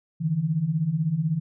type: beating tone pair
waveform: sine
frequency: 146.83 / 162.83 Hz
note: D3 / E3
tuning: 0 / -21 cents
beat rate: 16 Hz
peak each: -27 / -23 dBFS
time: 0.2-1.4 s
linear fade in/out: 20 ms
effects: none